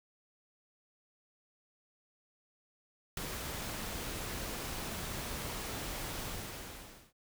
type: noise with ADSR envelope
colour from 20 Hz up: pink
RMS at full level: -33 dBFS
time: 3.17-7.13 s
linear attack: 4 ms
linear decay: 5 ms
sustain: -7 dB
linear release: 930 ms
effects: none